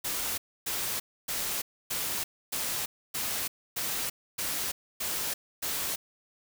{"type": "noise bursts", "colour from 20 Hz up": "white", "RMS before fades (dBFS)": -32, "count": 10, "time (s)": [0.04, 5.96], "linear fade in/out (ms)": 10, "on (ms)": 340, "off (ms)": 280, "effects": []}